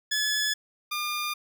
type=tone pair in turn; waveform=15% pulse; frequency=1711 / 1205.7 Hz; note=A6 / D6; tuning=-49 / +45 cents; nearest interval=tritone; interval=606 cents; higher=first; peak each=-18 / -22 dBFS; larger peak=first; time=0.11-0.54 / 0.91-1.34 s; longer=neither; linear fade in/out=10 ms; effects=none